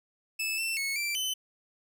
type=tone with pitch steps; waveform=sawtooth; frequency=2618 / 2681 / 2197 / 2345 / 3039 Hz; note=E7 / E7 / C#7 / D7 / F#7; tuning=-13 / +29 / -16 / -3 / +46 cents; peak=-26 dBFS; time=0.39-1.34 s; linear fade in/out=10 ms; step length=190 ms; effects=none